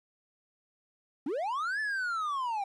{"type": "linear two-way sweep", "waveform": "triangle", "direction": "up then down", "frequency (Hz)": [245.2, 1760, 770], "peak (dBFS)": -28, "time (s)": [1.26, 2.64], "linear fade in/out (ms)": 5, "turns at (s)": 1.8, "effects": ["resampled to 24000 Hz", "11-bit"]}